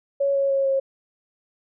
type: tone with pitch steps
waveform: sine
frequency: 557 / 551.6 / 546.2 / 540.8 Hz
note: C#5 / C#5 / C#5 / C#5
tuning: +8 / -9 / -26 / -43 cents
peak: -18 dBFS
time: 0.2-0.8 s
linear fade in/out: 10 ms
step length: 150 ms
effects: none